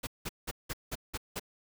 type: noise bursts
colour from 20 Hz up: pink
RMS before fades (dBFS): -36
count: 7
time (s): 0.03-1.397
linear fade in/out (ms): 10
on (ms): 41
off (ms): 180
effects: none